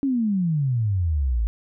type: exponential sweep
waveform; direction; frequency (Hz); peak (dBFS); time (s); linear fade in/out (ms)
sine; down; 283.4 to 52.2; -19; 0.03-1.47; 0
effects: none